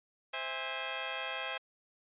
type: chord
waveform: 10% pulse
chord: C augmented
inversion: none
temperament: just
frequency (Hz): 523.3 / 654.1 / 817.6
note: C5 / E5 / G#5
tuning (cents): 0 / -14 / -27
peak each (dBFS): -32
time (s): 0.33-1.58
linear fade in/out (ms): 10
effects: resampled to 8000 Hz